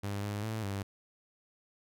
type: tone with pitch steps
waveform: sawtooth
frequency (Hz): 100.9 / 103.1 / 110.2 / 99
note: G#2 / G#2 / A2 / G2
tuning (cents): -49 / -12 / +3 / +18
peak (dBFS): -30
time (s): 0.03-0.83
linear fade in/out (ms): 10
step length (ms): 200
effects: none